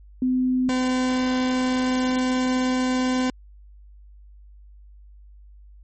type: tone pair in turn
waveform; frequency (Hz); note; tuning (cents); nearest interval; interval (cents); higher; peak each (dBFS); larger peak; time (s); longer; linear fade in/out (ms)
sine / 40% pulse; 255.1 / 255.1; C4 / C4; -44 / -44; unison; 0; neither; -18 / -19; first; 0.22-0.69 / 0.69-3.3; second; 2
effects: added 50 Hz sine -44 dBFS peak until 5.83 s + MP3 32 kbps